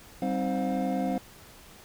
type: tone cluster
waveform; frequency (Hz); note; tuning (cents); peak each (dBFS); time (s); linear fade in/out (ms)
triangle; 193.7 / 263.1 / 314.1 / 522 / 714; G3 / C4 / D#4 / C5 / F5; -20 / +10 / +16 / -4 / +38; -29 / -28 / -36 / -33 / -31; 0.22-1.18; 2
effects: pink hiss -51 dBFS RMS until 1.84 s